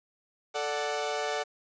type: chord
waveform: sawtooth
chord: D major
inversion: second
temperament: equal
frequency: 440 / 587.3 / 740 Hz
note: A4 / D5 / F#5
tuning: 0 / 0 / 0 cents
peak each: -30 dBFS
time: 0.54-1.44 s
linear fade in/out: 20 ms
effects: resampled to 16000 Hz + 9-bit